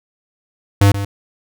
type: tone with echo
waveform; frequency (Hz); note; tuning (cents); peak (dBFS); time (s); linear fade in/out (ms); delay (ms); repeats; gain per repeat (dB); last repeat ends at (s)
square; 100; G2; +35; -8; 0.81-0.92; 5; 130; 1; -12; 1.05
effects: none